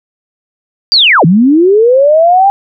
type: linear two-way sweep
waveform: sine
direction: down then up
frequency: 4829 to 152.4 to 807 Hz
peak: -3 dBFS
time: 0.92-2.5 s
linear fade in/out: 0 ms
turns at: 1.25 s
effects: none